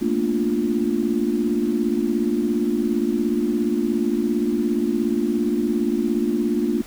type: chord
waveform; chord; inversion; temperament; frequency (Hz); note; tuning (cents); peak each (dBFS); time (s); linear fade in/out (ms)
sine; Bb major seventh; third; equal with one note detuned; 220 / 237.2 / 293.7 / 349.2; A3 / Bb3 / D4 / F4; 0 / +30 / 0 / 0; -24; 0.01-6.82; 10
effects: pink hiss -43 dBFS RMS until 6.86 s